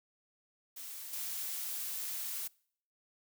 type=noise with level steps; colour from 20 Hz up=blue; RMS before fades=-45 / -39 dBFS; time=0.76-2.48 s; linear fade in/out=10 ms; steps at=1.13 s; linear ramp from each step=2 ms; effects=noise-tail reverb RT60 0.6 s tail -25 dB re dry